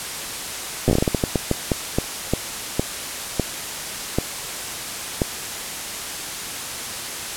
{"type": "slowing click train", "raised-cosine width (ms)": 2, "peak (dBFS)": -4, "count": 20, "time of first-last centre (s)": [0.88, 5.218], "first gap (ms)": 8, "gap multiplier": 1.31, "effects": ["white hiss -29 dBFS RMS until 7.36 s", "low-pass 11000 Hz 12 dB/octave"]}